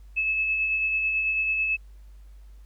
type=tone with tremolo; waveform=sine; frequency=2600 Hz; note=E7; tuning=24 cents flat; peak=-21 dBFS; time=0.16-1.77 s; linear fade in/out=20 ms; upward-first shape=sine; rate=9.1 Hz; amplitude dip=30%; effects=added 50 Hz sine -44 dBFS peak until 2.65 s + pink hiss -66 dBFS RMS until 2.65 s